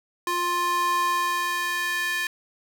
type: tone with high-pass filter sweep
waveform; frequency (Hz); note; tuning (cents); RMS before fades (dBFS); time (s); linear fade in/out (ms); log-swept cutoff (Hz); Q
square; 350.8; F4; +8; -25; 0.27-2.27; 2; 730 to 1900; 2.7
effects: none